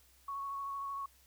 sine tone with vibrato, 1108.7 Hz, C#6, in tune, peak -37 dBFS, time 0.28-1.06 s, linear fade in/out 5 ms, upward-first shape square, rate 13 Hz, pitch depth 11 cents each way, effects added 64 Hz sine -67 dBFS peak until 1.26 s + white hiss -66 dBFS RMS until 1.26 s

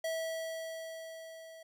square tone with level ramp, 650 Hz, E5, 24 cents flat, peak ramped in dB -33 to -50 dBFS, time 0.04-1.63 s, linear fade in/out 5 ms, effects none

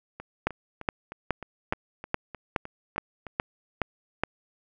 two click trains, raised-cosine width 0.5 ms, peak -23 / -9 dBFS, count 11 / 10, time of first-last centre 0.2-3.267 / 0.47-4.236 s, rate 3.26 / 2.39 Hz, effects none

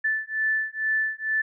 sine beating tone pair, 1753 / 1755.2 Hz, A6 / A6, -7 / -5 cents, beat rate 2.2 Hz, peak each -26 dBFS, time 0.04-1.42 s, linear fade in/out 10 ms, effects none

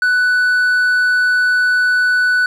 sine tone with hard clipping, 1488 Hz, F#6, 9 cents sharp, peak -12 dBFS, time 0.02-2.46 s, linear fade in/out 2 ms, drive 3 dB, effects none

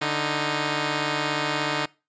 5% pulse tone pair together, 147.5 / 311.8 Hz, D3 / D#4, +8 / +4 cents, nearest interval octave + minor second, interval 1296 cents, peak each -15 dBFS, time 0.01-1.86 s, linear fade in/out 10 ms, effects noise-tail reverb RT60 0.3 s tail -24 dB re dry + resampled to 16000 Hz

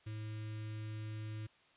square tone with notch filter, 108.2 Hz, A2, 29 cents flat, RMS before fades -43 dBFS, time 0.06-1.47 s, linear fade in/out 10 ms, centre 750 Hz, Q 0.53, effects white hiss -67 dBFS RMS until 1.76 s + resampled to 8000 Hz

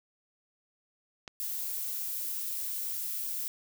click, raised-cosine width 0.2 ms, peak -23 dBFS, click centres 1.278 s
violet noise, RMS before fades -35 dBFS, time 1.4-3.48 s, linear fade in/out 0 ms
effects none

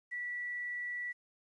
sine tone with quantisation, 1953 Hz, B6, 20 cents flat, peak -36 dBFS, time 0.11-1.13 s, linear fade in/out 20 ms, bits 11, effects resampled to 22050 Hz

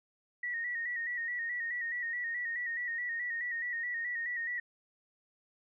sine tone with vibrato, 1900 Hz, A#6, 33 cents sharp, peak -33 dBFS, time 0.43-4.6 s, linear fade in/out 5 ms, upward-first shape square, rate 4.7 Hz, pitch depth 44 cents each way, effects none

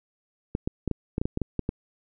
clicks, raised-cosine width 3 ms, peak -13 dBFS, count 11, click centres 0.551 / 0.675 / 0.877 / 0.913 / 1.181 / 1.215 / 1.255 / 1.374 / 1.417 / 1.593 / 1.691 s, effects none

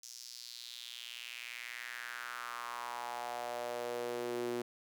sawtooth tone with high-pass filter sweep, 120.5 Hz, B2, 42 cents flat, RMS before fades -42 dBFS, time 0.03-4.62 s, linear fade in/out 5 ms, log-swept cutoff 5900 to 320 Hz, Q 3.6, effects none

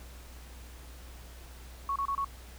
sine tone bursts, 1108.7 Hz, C#6, in tune, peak -28 dBFS, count 4, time 1.89-2.246 s, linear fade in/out 2 ms, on 68 ms, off 28 ms, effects added 61 Hz sine -46 dBFS peak until 2.58 s + pink hiss -53 dBFS RMS until 2.58 s

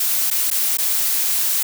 blue noise with dropouts, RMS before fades -19 dBFS, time 0-1.63 s, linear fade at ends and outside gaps 5 ms, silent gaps 0.303-0.31 / 0.503-0.512 / 0.772-0.784 s, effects none

